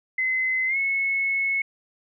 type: tone with pitch glide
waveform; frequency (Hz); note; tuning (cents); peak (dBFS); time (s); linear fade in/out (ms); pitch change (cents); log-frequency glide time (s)
sine; 2046 to 2193; C7 to C#7; -39 to -19; -21; 0.18-1.62; 5; +120; 0.67-0.77
effects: none